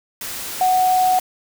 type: tone in noise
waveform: sine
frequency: 740 Hz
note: F#5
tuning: in tune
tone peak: -13 dBFS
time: 0.61-1.19 s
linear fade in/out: 2 ms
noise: white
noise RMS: -29 dBFS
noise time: 0.21-1.2 s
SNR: +13 dB
effects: none